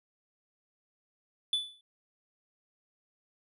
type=tone with exponential decay; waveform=triangle; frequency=3477 Hz; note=A7; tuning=21 cents flat; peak=-22 dBFS; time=1.53-1.81 s; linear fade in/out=2 ms; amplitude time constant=59 ms; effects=resampled to 32000 Hz